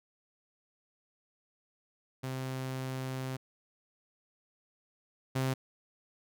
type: tone pair in turn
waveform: sawtooth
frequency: 130.81 / 131.56 Hz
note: C3 / C3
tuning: 0 / +10 cents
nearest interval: unison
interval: 10 cents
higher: second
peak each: -31 / -25 dBFS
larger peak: second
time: 2.23-3.37 / 5.35-5.54 s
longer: first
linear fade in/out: 10 ms
effects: none